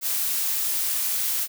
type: noise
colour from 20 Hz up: blue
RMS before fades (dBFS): -25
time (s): 0.01-1.48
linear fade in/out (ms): 50
effects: none